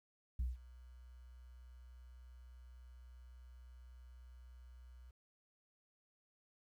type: tone with ADSR envelope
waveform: sine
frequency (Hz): 61.74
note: B1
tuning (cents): 0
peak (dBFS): -31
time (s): 0.39-5.11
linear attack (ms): 7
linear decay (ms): 170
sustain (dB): -23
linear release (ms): 9
effects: tanh soft clip ceiling -33 dBFS + 12-bit